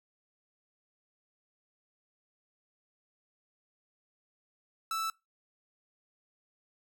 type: tone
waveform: 45% pulse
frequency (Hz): 1318.5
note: E6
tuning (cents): 0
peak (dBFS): -31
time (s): 4.91-5.1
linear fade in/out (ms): 2
effects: noise-tail reverb RT60 0.2 s tail -22 dB re dry